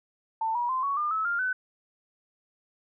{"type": "tone with pitch steps", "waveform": "sine", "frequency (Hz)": [892, 961.6, 1036.5, 1117.4, 1204.5, 1298.4, 1399.7, 1508.8], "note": ["A5", "B5", "C6", "C#6", "D6", "E6", "F6", "F#6"], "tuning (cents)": [23, -46, -17, 13, 43, -27, 3, 33], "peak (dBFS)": -25, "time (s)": [0.41, 1.53], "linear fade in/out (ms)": 5, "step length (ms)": 140, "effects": []}